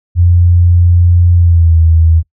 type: tone with pitch glide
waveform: sine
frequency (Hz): 87.31 to 81.46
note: F2 to E2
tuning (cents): 0 to -20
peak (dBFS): -4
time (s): 0.15-2.23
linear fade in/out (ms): 50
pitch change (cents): -120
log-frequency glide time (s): 1.35-1.78
effects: noise-tail reverb RT60 0.1 s tail -22 dB re dry